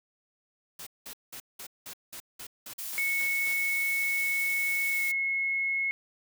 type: noise bursts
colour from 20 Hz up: white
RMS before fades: -42 dBFS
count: 11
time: 0.79-3.537 s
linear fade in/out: 5 ms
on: 77 ms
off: 190 ms
type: noise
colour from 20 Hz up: blue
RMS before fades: -37 dBFS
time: 2.78-5.12 s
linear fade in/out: 10 ms
type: tone with pitch glide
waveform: sine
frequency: 2205 to 2176 Hz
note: C#7 to C#7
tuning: -10 to -33 cents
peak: -26 dBFS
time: 2.98-5.91 s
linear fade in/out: 0 ms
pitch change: -23 cents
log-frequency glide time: 4.9-5.08 s
effects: none